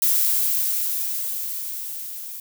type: noise with level ramp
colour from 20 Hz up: violet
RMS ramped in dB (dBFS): -18 to -35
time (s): 0.02-2.4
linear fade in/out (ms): 2
effects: none